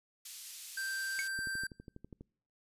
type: band-pass noise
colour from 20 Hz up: white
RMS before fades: -48 dBFS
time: 0.25-1.28 s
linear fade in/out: 5 ms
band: 3300 to 11000 Hz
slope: 12 dB/octave
type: tone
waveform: square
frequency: 1568 Hz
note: G6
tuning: in tune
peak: -36 dBFS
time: 0.77-1.67 s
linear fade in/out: 5 ms
type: tone with exponential decay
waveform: square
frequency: 2217 Hz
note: C#7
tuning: in tune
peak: -31 dBFS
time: 1.19-1.28 s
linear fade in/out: 0 ms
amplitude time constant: 18 ms
type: click train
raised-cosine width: 3 ms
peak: -35 dBFS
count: 11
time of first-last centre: 1.39-2.21 s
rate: 12.2 Hz
effects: noise-tail reverb RT60 0.6 s tail -26 dB re dry + resampled to 32000 Hz